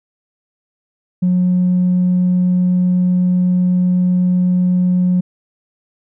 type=tone with tanh clipping; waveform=triangle; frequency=180.8 Hz; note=F#3; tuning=40 cents flat; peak=-11 dBFS; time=1.22-5.21 s; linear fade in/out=10 ms; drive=5 dB; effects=none